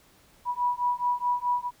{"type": "beating tone pair", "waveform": "sine", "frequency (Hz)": [975, 979.7], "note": ["B5", "B5"], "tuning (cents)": [-23, -14], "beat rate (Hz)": 4.7, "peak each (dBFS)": -27, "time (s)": [0.45, 1.71], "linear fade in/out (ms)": 50, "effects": ["pink hiss -59 dBFS RMS until 1.8 s"]}